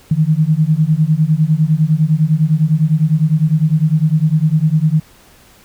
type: beating tone pair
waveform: sine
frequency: 151.3 / 161.2 Hz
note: D#3 / E3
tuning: -48 / -38 cents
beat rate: 9.9 Hz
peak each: -13 dBFS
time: 0.11-5 s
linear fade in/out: 5 ms
effects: pink hiss -46 dBFS RMS until 5.64 s